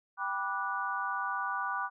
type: chord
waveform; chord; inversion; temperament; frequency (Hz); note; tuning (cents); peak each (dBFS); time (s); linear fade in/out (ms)
sine; G major seventh; none; just; 784 / 980 / 1176 / 1470; G5 / B5 / D6 / F#6; 0 / -14 / +2 / -12; -39 / -37 / -35 / -36; 0.17-1.9; 50
effects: none